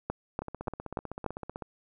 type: two click trains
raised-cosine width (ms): 1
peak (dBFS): -23 / -16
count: 20 / 5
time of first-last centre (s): 0.42-1.623 / 0.1-1.263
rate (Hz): 15.8 / 3.44
effects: none